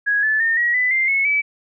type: tone with pitch steps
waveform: sine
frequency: 1661.2 / 1739.8 / 1822 / 1908.2 / 1998.5 / 2093 / 2192 / 2296 Hz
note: G#6 / A6 / A#6 / A#6 / B6 / C7 / C#7 / D7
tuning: 0 / -20 / -40 / +40 / +20 / 0 / -20 / -40 cents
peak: -15 dBFS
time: 0.06-1.42 s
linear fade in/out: 20 ms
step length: 170 ms
effects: none